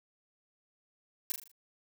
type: noise with echo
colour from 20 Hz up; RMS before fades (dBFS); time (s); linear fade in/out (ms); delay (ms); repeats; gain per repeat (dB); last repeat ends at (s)
blue; -32; 1.3-1.32; 0; 39; 5; -6; 1.515
effects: none